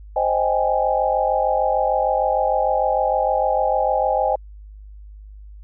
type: chord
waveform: sine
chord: Ab major seventh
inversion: first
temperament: equal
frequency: 523.3 / 622.3 / 784 / 830.6 Hz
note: C5 / Eb5 / G5 / Ab5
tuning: 0 / 0 / 0 / 0 cents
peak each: -22 dBFS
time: 0.16-4.36 s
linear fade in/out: 5 ms
effects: added 51 Hz sine -37 dBFS peak until 5.63 s